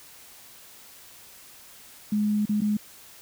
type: tone with dropouts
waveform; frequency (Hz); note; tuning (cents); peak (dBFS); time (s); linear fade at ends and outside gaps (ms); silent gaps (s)
sine; 209.7; G#3; +17; -21; 2.12-2.77; 5; 2.455-2.492 / 2.607-2.617
effects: white hiss -49 dBFS RMS until 3.21 s